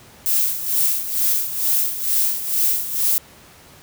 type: noise with tremolo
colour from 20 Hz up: violet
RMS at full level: -17 dBFS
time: 0.26-3.18 s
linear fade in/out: 0 ms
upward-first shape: sine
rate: 2.2 Hz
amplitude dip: 70%
effects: pink hiss -46 dBFS RMS until 3.82 s + high-pass 60 Hz 12 dB/octave